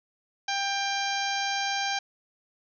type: harmonic tone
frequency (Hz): 793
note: G5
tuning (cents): +20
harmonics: 1 / 2 / 3 / 4 / 5 / 6 / 7 / 8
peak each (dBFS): -30 / -33 / -35 / -36 / -37 / -38 / -38 / -39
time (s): 0.48-1.99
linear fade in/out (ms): 5
effects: none